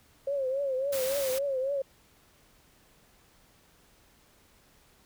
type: tone with vibrato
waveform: sine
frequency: 540 Hz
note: C#5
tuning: 45 cents flat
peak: -27 dBFS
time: 0.27-1.82 s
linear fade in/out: 5 ms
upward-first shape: triangle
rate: 3.6 Hz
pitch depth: 110 cents each way
type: noise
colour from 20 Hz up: white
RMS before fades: -36 dBFS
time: 0.92-1.39 s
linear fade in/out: 10 ms
effects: pink hiss -62 dBFS RMS until 5.05 s